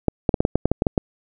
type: clicks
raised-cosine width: 2 ms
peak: -3 dBFS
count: 11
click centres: 0.083 / 0.292 / 0.342 / 0.405 / 0.451 / 0.556 / 0.656 / 0.716 / 0.821 / 0.868 / 0.978 s
effects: none